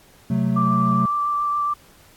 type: chord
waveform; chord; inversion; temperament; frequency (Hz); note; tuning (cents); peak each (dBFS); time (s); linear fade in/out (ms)
triangle; F# diminished; second; equal; 130.81 / 185 / 220; C3 / F#3 / A3; 0 / 0 / 0; -21 / -20 / -20; 0.3-1.06; 5
type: tone with vibrato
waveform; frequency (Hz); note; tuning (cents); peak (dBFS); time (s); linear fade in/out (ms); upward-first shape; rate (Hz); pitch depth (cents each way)
sine; 1172; D6; -4; -19; 0.56-1.74; 10; triangle; 7.2; 14
effects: pink hiss -52 dBFS RMS until 2.16 s + AAC 64 kbps